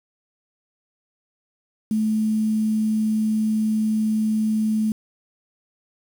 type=tone with quantisation; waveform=sine; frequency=217 Hz; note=A3; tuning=24 cents flat; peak=-18 dBFS; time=1.91-4.92 s; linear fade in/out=2 ms; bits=7; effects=none